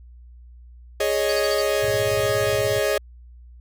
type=chord; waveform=45% pulse; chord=Ab suspended fourth; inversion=none; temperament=equal; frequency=415.3 / 554.4 / 622.3 Hz; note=Ab4 / Db5 / Eb5; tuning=0 / 0 / 0 cents; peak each=-24 dBFS; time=1-2.98 s; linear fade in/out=5 ms
type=tone bursts; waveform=sine; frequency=4573 Hz; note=D8; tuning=47 cents flat; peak=-27 dBFS; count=5; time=1.29-1.615 s; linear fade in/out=2 ms; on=33 ms; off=40 ms
type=tone with tremolo; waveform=sine; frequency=108.1 Hz; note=A2; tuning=30 cents flat; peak=-26 dBFS; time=1.82-2.8 s; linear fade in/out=20 ms; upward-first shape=square; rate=17 Hz; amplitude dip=75%
effects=added 60 Hz sine -42 dBFS peak until 3.6 s